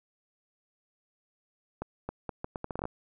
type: accelerating click train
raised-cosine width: 1 ms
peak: -20 dBFS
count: 12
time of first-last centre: 1.82-2.854 s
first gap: 270 ms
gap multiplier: 0.75
effects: none